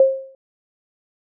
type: tone with exponential decay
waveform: sine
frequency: 534 Hz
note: C5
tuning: 35 cents sharp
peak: -6 dBFS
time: 0-0.35 s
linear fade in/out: 2 ms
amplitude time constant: 74 ms
effects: none